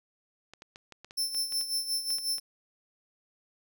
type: clicks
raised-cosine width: 0.2 ms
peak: -29 dBFS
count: 12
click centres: 0.536 / 0.621 / 0.759 / 0.923 / 1.046 / 1.109 / 1.347 / 1.523 / 1.612 / 2.105 / 2.185 / 2.383 s
type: tone with tremolo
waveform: sawtooth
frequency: 5330 Hz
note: E8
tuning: 18 cents sharp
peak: -24 dBFS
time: 1.17-2.4 s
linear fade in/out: 10 ms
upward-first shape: sine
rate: 5.5 Hz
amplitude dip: 70%
effects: none